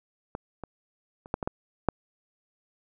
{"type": "clicks", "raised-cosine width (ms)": 1, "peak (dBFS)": [-19, -23, -30, -12, -17, -14, -7], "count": 7, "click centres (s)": [0.351, 0.637, 1.259, 1.341, 1.428, 1.475, 1.887], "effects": []}